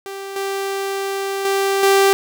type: tone with level steps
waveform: sawtooth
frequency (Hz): 392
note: G4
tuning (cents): 0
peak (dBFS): -24 / -17 / -12 / -7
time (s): 0.06-2.13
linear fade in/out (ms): 0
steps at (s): 0.36 / 1.45 / 1.83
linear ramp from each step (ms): 2
effects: none